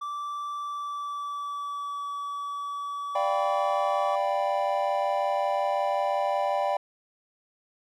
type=tone with pitch glide; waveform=triangle; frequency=1166 to 1144 Hz; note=D6 to D6; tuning=-13 to -46 cents; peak=-29 dBFS; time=0.01-4.16 s; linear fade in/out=10 ms; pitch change=-33 cents; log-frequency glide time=0.54-2.08 s
type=chord; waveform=triangle; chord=G dominant seventh; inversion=second; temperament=equal; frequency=587.3 / 698.5 / 784 / 987.8 Hz; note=D5 / F5 / G5 / B5; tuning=0 / 0 / 0 / 0 cents; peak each=-26 / -30 / -26 / -30 dBFS; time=3.15-6.77 s; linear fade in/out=5 ms
effects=none